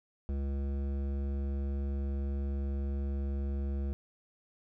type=tone with hard clipping; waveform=triangle; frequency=69.3 Hz; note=C#2; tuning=in tune; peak=-33 dBFS; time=0.29-3.93 s; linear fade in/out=0 ms; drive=17 dB; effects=none